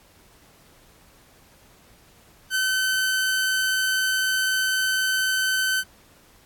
sawtooth tone, 1528 Hz, G6, 45 cents flat, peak -17 dBFS, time 2.5-5.84 s, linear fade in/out 50 ms, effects pink hiss -55 dBFS RMS until 6.45 s + AAC 64 kbps

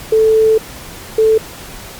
sine tone pair in turn, 440 / 440 Hz, A4 / A4, 0 / 0 cents, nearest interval unison, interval 0 cents, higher neither, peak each -7 dBFS, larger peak neither, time 0.12-0.58 / 1.18-1.38 s, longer first, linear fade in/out 5 ms, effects pink hiss -32 dBFS RMS until 1.99 s + Opus 48 kbps

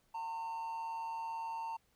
triangle tone with amplitude modulation, 909 Hz, A#5, 44 cents flat, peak -34 dBFS, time 0.14-1.77 s, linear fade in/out 10 ms, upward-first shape sine, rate 158 Hz, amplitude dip 45%, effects pink hiss -74 dBFS RMS until 1.95 s

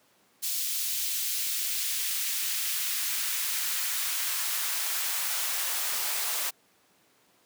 white noise with high-pass filter sweep, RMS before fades -30 dBFS, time 0.42-6.51 s, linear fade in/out 20 ms, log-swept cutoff 3700 to 640 Hz, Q 0.86, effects pink hiss -64 dBFS RMS until 7.45 s + high-pass 200 Hz 12 dB/octave

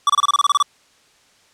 square tone bursts, 1154 Hz, D6, 31 cents flat, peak -12 dBFS, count 11, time 0.07-0.626 s, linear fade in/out 2 ms, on 26 ms, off 27 ms, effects white hiss -55 dBFS RMS until 1.53 s + low-pass 7000 Hz 12 dB/octave

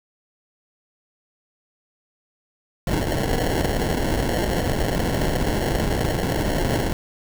pink noise with sample-and-hold, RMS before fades -22 dBFS, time 2.87-6.93 s, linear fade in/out 2 ms, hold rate 1225 Hz, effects none

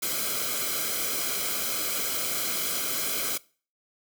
white noise with comb filter, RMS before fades -29 dBFS, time 0.02-3.38 s, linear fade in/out 10 ms, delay 1.1 ms, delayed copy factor -0.75, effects noise-tail reverb RT60 0.4 s tail -22 dB re dry

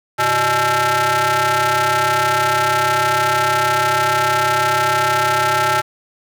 sawtooth ring-modulated tone, 240.7 Hz, B3, 44 cents flat, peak -7 dBFS, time 0.18-5.82 s, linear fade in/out 20 ms, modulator 1100 Hz, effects none

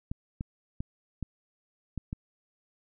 clicks, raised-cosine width 5 ms, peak -21 dBFS, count 6, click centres 0.115 / 0.409 / 0.805 / 1.227 / 1.977 / 2.129 s, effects none

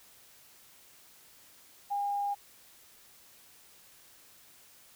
sine tone, 810 Hz, G#5, 43 cents flat, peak -29 dBFS, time 1.9-2.35 s, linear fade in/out 20 ms, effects white hiss -58 dBFS RMS until 4.95 s

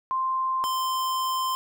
sine / square tone pair in turn, 1046.5 / 1040.5 Hz, C6 / C6, 0 / -10 cents, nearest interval unison, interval 10 cents, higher first, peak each -23 / -25 dBFS, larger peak first, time 0.11-0.64 / 0.64-1.55 s, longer second, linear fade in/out 0 ms, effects none

